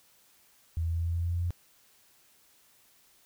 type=tone with pitch steps; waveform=sine; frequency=82.41 / 83.08 / 83.75 / 84.43 / 85.12 / 85.81 / 86.51 / 87.21 Hz; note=E2 / E2 / E2 / E2 / F2 / F2 / F2 / F2; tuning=0 / +14 / +28 / +42 / -44 / -30 / -16 / -2 cents; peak=-27 dBFS; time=0.77-1.506 s; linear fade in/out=0 ms; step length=92 ms; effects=white hiss -63 dBFS RMS until 3.25 s